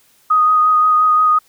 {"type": "tone with vibrato", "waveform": "sine", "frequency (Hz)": 1246, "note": "D#6", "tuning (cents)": 2, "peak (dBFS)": -9, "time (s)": [0.3, 1.39], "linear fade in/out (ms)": 10, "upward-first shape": "sine", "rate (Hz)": 5.7, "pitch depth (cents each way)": 14, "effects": ["white hiss -54 dBFS RMS until 1.48 s"]}